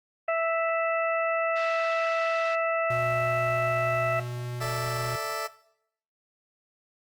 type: harmonic tone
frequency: 659.3 Hz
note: E5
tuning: in tune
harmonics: 1 / 2 / 3 / 4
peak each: -24 / -30 / -34 / -36 dBFS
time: 0.28-4.2 s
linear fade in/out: 5 ms
type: band-pass noise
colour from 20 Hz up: pink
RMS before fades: -43 dBFS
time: 1.56-2.55 s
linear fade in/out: 5 ms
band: 1300 to 4900 Hz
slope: 24 dB/octave
type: tone with pitch glide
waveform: square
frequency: 121.4 to 122.32 Hz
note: B2 to B2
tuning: -29 to -16 cents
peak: -33 dBFS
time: 2.9-5.16 s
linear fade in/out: 5 ms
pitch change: +13 cents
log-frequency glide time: 3.67-4.62 s
type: chord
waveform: 20% pulse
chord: A suspended fourth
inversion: none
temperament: just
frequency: 440 / 586.7 / 660 Hz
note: A4 / D5 / E5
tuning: 0 / -2 / +2 cents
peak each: -32 / -31 / -27 dBFS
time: 4.6-5.48 s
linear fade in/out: 20 ms
effects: noise-tail reverb RT60 0.7 s tail -18 dB re dry + Opus 24 kbps